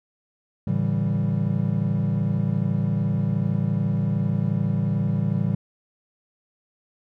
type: chord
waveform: triangle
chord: A dominant seventh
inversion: none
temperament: equal with one note detuned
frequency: 110 / 142.24 / 164.81 / 196 Hz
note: A2 / C#3 / E3 / G3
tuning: 0 / +45 / 0 / 0 cents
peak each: -24 dBFS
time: 0.67-5.55 s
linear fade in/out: 5 ms
effects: none